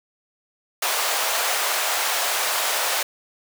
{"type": "high-pass noise", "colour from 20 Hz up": "pink", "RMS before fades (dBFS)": -23, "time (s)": [0.82, 3.03], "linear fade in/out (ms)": 5, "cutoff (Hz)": 590, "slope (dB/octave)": 24, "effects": []}